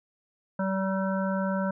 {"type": "harmonic tone", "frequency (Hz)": 191.8, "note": "G3", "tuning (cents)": -37, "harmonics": [1, 3, 5, 7, 8], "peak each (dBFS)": [-27, -31, -35, -38, -38], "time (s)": [0.59, 1.71], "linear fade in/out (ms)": 5, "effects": []}